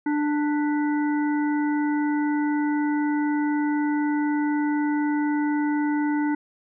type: harmonic tone with a mistuned harmonic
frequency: 296 Hz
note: D4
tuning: 14 cents sharp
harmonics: 1 / 3 / 5 / 7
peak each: -21 / -31 / -35 / -38 dBFS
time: 0.06-6.35 s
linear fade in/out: 5 ms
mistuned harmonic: 7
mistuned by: -83 cents
effects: none